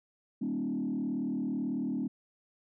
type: tone with frequency modulation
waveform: sine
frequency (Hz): 250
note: B3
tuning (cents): +21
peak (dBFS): -29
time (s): 0.41-2.08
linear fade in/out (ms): 10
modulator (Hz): 38.2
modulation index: 1.4
effects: tanh soft clip ceiling -25 dBFS